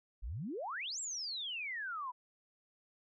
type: exponential two-way sweep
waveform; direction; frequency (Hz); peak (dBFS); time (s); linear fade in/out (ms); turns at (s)
sine; up then down; 43.65 to 7780 to 960; -38; 0.22-2.12; 20; 1
effects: none